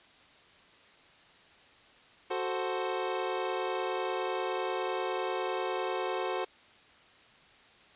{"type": "chord", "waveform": "25% pulse", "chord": "F# diminished", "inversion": "none", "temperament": "equal", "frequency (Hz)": [370, 440, 523.3], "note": ["F#4", "A4", "C5"], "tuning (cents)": [0, 0, 0], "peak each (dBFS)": [-30, -33, -32], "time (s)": [2.3, 6.45], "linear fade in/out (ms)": 10, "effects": ["white hiss -58 dBFS RMS until 7.95 s", "resampled to 8000 Hz"]}